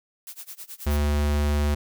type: noise with tremolo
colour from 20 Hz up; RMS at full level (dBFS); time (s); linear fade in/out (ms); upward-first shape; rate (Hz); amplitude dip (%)
blue; -37; 0.27-1; 0; sine; 9.4; 95
type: tone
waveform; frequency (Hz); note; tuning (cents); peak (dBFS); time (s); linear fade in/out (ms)
square; 73.42; D2; 0; -21; 0.86-1.75; 10
effects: none